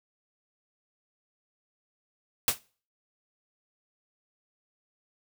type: noise with exponential decay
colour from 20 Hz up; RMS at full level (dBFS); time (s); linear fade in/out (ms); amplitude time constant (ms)
white; -19; 2.48-2.59; 1; 23
effects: noise-tail reverb RT60 0.4 s tail -22 dB re dry

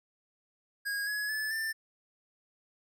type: tone with pitch steps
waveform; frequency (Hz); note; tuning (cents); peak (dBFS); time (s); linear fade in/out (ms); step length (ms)
square; 1639 / 1685.1 / 1732.5 / 1781.2; G#6 / G#6 / A6 / A6; -23 / +25 / -27 / +21; -32; 0.85-1.73; 20; 220
effects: none

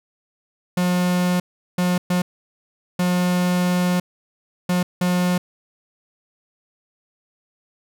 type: tone bursts at uneven times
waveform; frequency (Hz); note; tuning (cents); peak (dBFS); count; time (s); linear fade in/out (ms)
45% pulse; 179.2; F3; +45; -17; 6; 0.77-1.4 / 1.78-1.98 / 2.1-2.22 / 2.99-4 / 4.69-4.83 / 5.01-5.38; 5
effects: none

